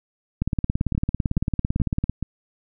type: two click trains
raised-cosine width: 5 ms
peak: -13 / -9 dBFS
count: 4 / 31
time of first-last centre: 0.95-2.227 / 0.42-2.096 s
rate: 2.35 / 17.9 Hz
effects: none